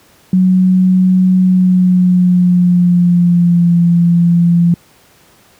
sine tone with pitch glide, 185 to 171.62 Hz, F#3 to F3, 0 to -30 cents, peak -6 dBFS, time 0.33-4.74 s, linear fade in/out 2 ms, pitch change -130 cents, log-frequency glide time 1.4-3.78 s, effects pink hiss -47 dBFS RMS until 5.59 s + high-pass 80 Hz 12 dB/octave

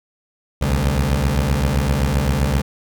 20% pulse beating tone pair, 65.41 / 73.11 Hz, C2 / D2, 0 / -7 cents, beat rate 7.7 Hz, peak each -14 dBFS, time 0.61-2.62 s, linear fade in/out 10 ms, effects none

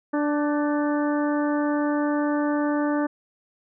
harmonic tone with a mistuned harmonic, 293.7 Hz, D4, in tune, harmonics 1 / 2 / 3 / 4 / 5 / 6, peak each -22 / -28 / -32 / -34 / -36 / -38 dBFS, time 0.13-3.07 s, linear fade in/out 10 ms, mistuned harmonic 5, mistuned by +38 cents, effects none

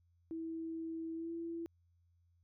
sine tone with pitch glide, 326.2 to 334.4 Hz, E4 to E4, -18 to +25 cents, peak -39 dBFS, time 0.31-1.66 s, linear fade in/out 0 ms, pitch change +43 cents, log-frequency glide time 1.15-1.32 s, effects added 86 Hz sine -69 dBFS peak until 2.43 s

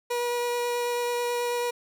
30% pulse tone with vibrato, 482.5 Hz, B4, 40 cents flat, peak -23 dBFS, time 0.1-1.71 s, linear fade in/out 10 ms, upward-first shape sine, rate 9.2 Hz, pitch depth 8 cents each way, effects none

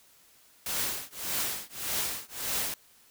white noise with tremolo, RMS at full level -29 dBFS, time 0.66-2.74 s, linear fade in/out 2 ms, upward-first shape triangle, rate 1.7 Hz, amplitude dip 100%, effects white hiss -60 dBFS RMS until 3.1 s

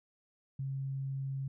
sine tone, 135.6 Hz, C#3, 38 cents flat, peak -34 dBFS, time 0.59-1.48 s, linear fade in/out 5 ms, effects none

